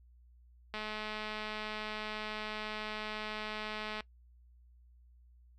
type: click train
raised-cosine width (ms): 0.3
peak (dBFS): -24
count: 700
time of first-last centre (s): 0.74-4.006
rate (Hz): 214
effects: noise-tail reverb RT60 0.1 s tail -21 dB re dry + added 60 Hz sine -58 dBFS peak until 5.58 s